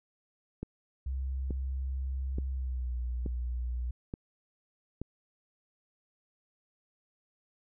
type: click train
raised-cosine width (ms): 3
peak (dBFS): -23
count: 6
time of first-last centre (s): 0.63-5.016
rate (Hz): 1.14
type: tone with pitch glide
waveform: sine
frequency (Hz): 66 to 60.87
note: C2 to B1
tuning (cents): +16 to -24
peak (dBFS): -31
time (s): 1.06-3.91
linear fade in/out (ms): 5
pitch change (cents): -140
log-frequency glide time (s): 2.5-2.96
effects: none